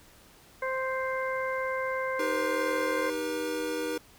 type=harmonic tone; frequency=523 Hz; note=C5; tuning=1 cent flat; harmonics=1 / 2 / 3 / 4; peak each=-31 / -34 / -36 / -37 dBFS; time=0.62-3.1 s; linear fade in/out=5 ms
type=chord; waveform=square; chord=Eb augmented; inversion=none; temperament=equal with one note detuned; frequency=311.1 / 392 / 481.2 Hz; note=Eb4 / G4 / B4; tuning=0 / 0 / -45 cents; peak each=-35 / -39 / -33 dBFS; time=2.19-3.98 s; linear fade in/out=5 ms
effects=pink hiss -56 dBFS RMS until 4.18 s